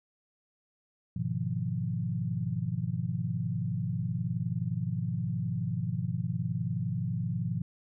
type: chord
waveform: sine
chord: F half-diminished seventh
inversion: first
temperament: equal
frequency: 103.83 / 123.47 / 155.56 / 174.61 Hz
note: Ab2 / Cb3 / Eb3 / F3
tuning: 0 / 0 / 0 / 0 cents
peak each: -36 / -33 / -36 / -34 dBFS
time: 1.16-7.62 s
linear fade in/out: 5 ms
effects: none